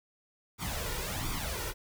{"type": "noise with flanger", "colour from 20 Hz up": "pink", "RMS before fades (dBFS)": -35, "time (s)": [0.58, 1.74], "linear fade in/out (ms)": 50, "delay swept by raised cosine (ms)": [0.85, 2.15], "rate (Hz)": 1.4, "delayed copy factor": 0.7, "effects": []}